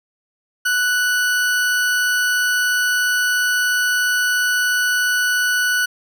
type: tone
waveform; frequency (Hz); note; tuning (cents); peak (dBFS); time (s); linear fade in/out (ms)
40% pulse; 1481; F#6; +1; -15; 0.65-5.86; 10
effects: none